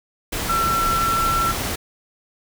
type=tone in noise; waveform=sine; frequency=1347 Hz; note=E6; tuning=37 cents sharp; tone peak=-18 dBFS; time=0.49-1.52 s; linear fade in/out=10 ms; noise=pink; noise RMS=-25 dBFS; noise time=0.32-1.76 s; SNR=+4 dB; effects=none